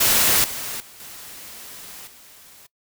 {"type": "noise with level steps", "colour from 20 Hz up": "white", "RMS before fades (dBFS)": [-17, -30, -45, -39, -47], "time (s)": [0, 2.67], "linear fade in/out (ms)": 10, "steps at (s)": [0.44, 0.8, 1, 2.07], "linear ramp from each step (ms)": 2, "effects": ["noise-tail reverb RT60 0.1 s tail -21 dB re dry"]}